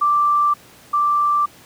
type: tone pair in turn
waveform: sine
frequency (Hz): 1174.7 / 1174.7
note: D6 / D6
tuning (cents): 0 / 0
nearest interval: unison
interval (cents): 0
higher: neither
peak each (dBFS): -13 / -14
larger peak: first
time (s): 0.01-0.54 / 0.93-1.46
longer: neither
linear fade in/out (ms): 10
effects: pink hiss -46 dBFS RMS until 1.65 s + high-pass 100 Hz 12 dB/octave